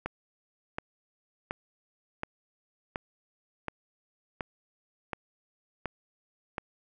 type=click train; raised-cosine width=0.5 ms; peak=-17 dBFS; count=10; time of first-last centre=0.06-6.582 s; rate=1.38 Hz; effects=none